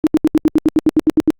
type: tone bursts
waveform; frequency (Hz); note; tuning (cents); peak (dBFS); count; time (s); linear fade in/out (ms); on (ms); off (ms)
sine; 311.1; D#4; 0; -7; 13; 0.04-1.304; 0; 28; 75
effects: Opus 48 kbps